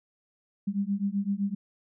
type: beating tone pair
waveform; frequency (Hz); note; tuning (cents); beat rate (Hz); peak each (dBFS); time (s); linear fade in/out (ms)
sine; 196 / 203.8; G3 / G#3; 0 / -32; 7.8; -29; 0.67-1.55; 10
effects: none